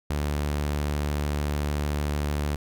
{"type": "tone", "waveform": "sawtooth", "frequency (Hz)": 73.42, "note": "D2", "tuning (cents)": 0, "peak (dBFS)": -21, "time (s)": [0.1, 2.56], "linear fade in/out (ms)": 5, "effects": []}